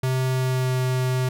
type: tone with pitch glide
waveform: square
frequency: 129.7 to 128.28 Hz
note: C3 to C3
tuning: -15 to -34 cents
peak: -21 dBFS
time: 0.03-1.29 s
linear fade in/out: 5 ms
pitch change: -19 cents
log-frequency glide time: 0.27-0.81 s
effects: none

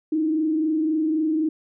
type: tone with frequency modulation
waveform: sine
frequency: 313.6 Hz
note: D#4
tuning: 14 cents sharp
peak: -19 dBFS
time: 0.12-1.49 s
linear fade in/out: 5 ms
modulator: 23.8 Hz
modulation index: 0.51
effects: none

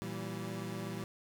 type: chord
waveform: 25% pulse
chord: E diminished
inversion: second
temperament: equal with one note detuned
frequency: 116.54 / 164.81 / 193.08 Hz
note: Bb2 / E3 / G3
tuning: 0 / 0 / -26 cents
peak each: -39 / -40 / -38 dBFS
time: 0.02-1.04 s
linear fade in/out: 0 ms
effects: none

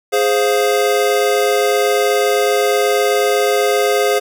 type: chord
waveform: square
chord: F minor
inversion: first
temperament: equal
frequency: 415.3 / 523.3 / 698.5 Hz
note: Ab4 / C5 / F5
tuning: 0 / 0 / 0 cents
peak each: -16 / -18 / -20 dBFS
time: 0.12-4.2 s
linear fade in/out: 20 ms
effects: none

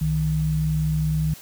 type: tone pair together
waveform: sine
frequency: 65.3 / 155.31 Hz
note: C2 / D#3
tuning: -3 / -3 cents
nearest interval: octave + minor third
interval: 1500 cents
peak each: -27 / -20 dBFS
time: 0.01-1.34 s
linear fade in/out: 5 ms
effects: white hiss -44 dBFS RMS until 1.41 s

